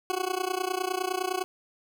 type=tone with amplitude modulation; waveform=20% pulse; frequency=370 Hz; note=F#4; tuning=in tune; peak=-19 dBFS; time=0.1-1.44 s; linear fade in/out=0 ms; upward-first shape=sine; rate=29.8 Hz; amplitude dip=90%; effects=none